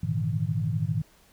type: tone cluster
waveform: sine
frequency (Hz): 102.7 / 117.6 / 150.2 / 162.7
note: G#2 / A#2 / D3 / E3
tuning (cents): -19 / +16 / +39 / -22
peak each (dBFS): -30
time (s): 0.03-1.02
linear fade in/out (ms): 5
effects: pink hiss -59 dBFS RMS until 1.32 s